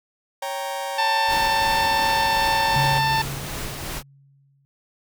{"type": "chord", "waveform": "40% pulse", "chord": "G diminished", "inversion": "second", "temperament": "equal", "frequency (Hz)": [554.4, 784, 932.3], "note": ["Db5", "G5", "Bb5"], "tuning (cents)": [0, 0, 0], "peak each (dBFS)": -30, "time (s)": [0.42, 2.99], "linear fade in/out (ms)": 5}
{"type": "harmonic tone", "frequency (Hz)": 890, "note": "A5", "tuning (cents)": 20, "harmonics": [1, 2, 3, 4, 5, 6], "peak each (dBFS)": [-20, -26, -30, -31, -31, -34], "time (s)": [0.98, 3.22], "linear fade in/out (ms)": 5}
{"type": "noise with tremolo", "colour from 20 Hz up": "pink", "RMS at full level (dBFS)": -30, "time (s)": [1.27, 4.03], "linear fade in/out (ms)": 50, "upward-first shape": "triangle", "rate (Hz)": 2.7, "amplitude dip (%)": 30}
{"type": "tone with exponential decay", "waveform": "sine", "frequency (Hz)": 138.59, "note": "C#3", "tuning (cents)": 0, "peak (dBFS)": -20, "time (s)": [2.76, 4.65], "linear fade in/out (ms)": 0, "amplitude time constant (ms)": 410}
{"effects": []}